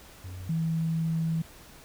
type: tone pair in turn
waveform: triangle / sine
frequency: 92 / 162.7 Hz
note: F#2 / E3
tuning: -9 / -22 cents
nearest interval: minor seventh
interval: 987 cents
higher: second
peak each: -35 / -25 dBFS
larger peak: second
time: 0.24-0.49 / 0.49-1.42 s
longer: second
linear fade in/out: 5 ms
effects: added 60 Hz sine -59 dBFS peak until 1.84 s + pink hiss -51 dBFS RMS until 1.84 s